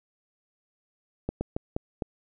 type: slowing click train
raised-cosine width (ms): 2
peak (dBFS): -15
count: 5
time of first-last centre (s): 1.29-2.022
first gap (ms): 120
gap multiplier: 1.29
effects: none